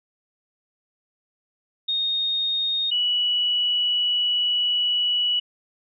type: tone pair in turn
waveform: sine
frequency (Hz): 3705 / 2941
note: A#7 / F#7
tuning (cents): -11 / -11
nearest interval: major third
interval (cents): 400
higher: first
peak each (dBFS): -21 / -19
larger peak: second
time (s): 1.88-2.91 / 2.91-5.4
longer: second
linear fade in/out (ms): 10
effects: none